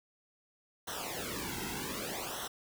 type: noise with flanger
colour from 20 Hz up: pink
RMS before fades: -39 dBFS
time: 0.87-2.48 s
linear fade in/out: 10 ms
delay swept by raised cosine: 0.42 to 1.72 ms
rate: 0.65 Hz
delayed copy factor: -0.9
effects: none